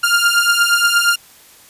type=beating tone pair; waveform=sawtooth; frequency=1396.9 / 1405.4 Hz; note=F6 / F6; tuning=0 / +10 cents; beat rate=8.5 Hz; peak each=-11 dBFS; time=0.03-1.16 s; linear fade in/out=10 ms; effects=white hiss -45 dBFS RMS until 1.69 s + resampled to 32000 Hz